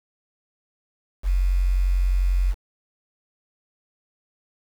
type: tone with quantisation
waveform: sine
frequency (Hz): 45.67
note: F#1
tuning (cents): -22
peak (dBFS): -17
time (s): 1.23-2.55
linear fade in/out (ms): 50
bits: 7
effects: none